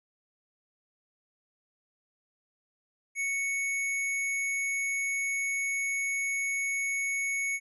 square tone, 2217 Hz, C#7, in tune, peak -29 dBFS, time 3.15-7.6 s, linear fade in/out 50 ms, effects resampled to 32000 Hz

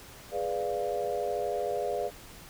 sine chord, G# diminished seventh, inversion none, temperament equal, 415.3 / 493.9 / 587.3 / 698.5 Hz, G#4 / B4 / D5 / F5, 0 / 0 / 0 / 0 cents, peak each -34 dBFS, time 0.31-2.11 s, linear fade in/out 50 ms, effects pink hiss -49 dBFS RMS until 2.49 s

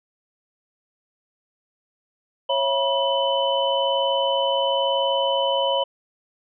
sine tone cluster, 548 / 669 / 967 / 3020 Hz, C#5 / E5 / B5 / F#7, -20 / +25 / -37 / +35 cents, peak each -22 / -29 / -24 / -25 dBFS, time 2.49-5.84 s, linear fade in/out 10 ms, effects none

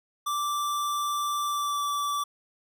square tone with pitch glide, 1172 to 1158.5 Hz, D6 to D6, -4 to -24 cents, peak -27 dBFS, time 0.26-2.24 s, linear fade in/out 10 ms, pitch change -20 cents, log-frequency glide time 1.45-1.84 s, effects none

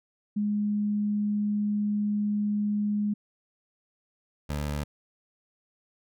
sine / 20% pulse tone pair in turn, 207.7 / 73.43 Hz, G#3 / D2, 0 / 0 cents, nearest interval octave + tritone, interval 1800 cents, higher first, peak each -24 dBFS, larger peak neither, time 0.36-3.14 / 4.49-4.84 s, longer first, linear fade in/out 10 ms, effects none

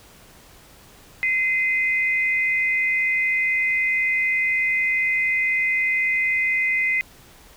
sine tone pair together, 2058 / 2489 Hz, C7 / D#7, -29 / 0 cents, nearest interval minor third, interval 329 cents, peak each -19 / -26 dBFS, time 1.23-7.01 s, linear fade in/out 0 ms, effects pink hiss -49 dBFS RMS until 7.56 s

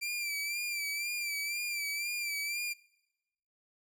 sawtooth tone with vibrato, 2349 Hz, D7, in tune, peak -30 dBFS, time 0.01-2.74 s, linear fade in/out 20 ms, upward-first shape sine, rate 2 Hz, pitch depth 53 cents each way, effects noise-tail reverb RT60 1.0 s tail -24 dB re dry

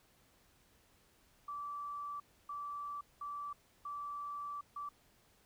sine tone bursts at uneven times, 1160 Hz, D6, 22 cents flat, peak -40 dBFS, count 5, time 1.48-2.2 / 2.49-3.01 / 3.21-3.53 / 3.85-4.61 / 4.76-4.89 s, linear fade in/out 5 ms, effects pink hiss -69 dBFS RMS until 5.45 s

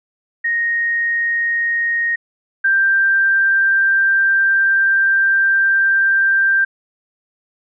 sine tone pair in turn, 1865 / 1577.4 Hz, A#6 / G6, 0 / +10 cents, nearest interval minor third, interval 290 cents, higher first, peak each -15 / -11 dBFS, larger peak second, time 0.44-2.16 / 2.64-6.65 s, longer second, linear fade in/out 10 ms, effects none

